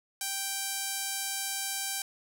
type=tone with band-pass filter; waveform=sawtooth; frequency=784 Hz; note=G5; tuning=in tune; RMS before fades=-34 dBFS; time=0.21-2.02 s; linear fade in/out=2 ms; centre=10000 Hz; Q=0.86; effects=none